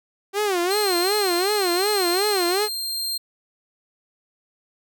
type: tone with vibrato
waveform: sawtooth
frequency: 382.1 Hz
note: G4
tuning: 44 cents flat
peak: -16 dBFS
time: 0.33-2.69 s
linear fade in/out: 50 ms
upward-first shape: sine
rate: 2.7 Hz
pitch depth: 180 cents each way
type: tone with tremolo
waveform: sawtooth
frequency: 4186 Hz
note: C8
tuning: in tune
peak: -21 dBFS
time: 0.7-3.18 s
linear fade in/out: 10 ms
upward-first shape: sine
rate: 0.89 Hz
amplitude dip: 25%
effects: none